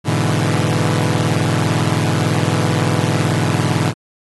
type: chord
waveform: sawtooth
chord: E dominant seventh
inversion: first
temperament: equal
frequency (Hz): 103.83 / 123.47 / 146.83 / 164.81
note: G#2 / B2 / D3 / E3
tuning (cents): 0 / 0 / 0 / 0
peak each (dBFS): -16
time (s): 0.04-3.94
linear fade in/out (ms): 50
effects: AAC 32 kbps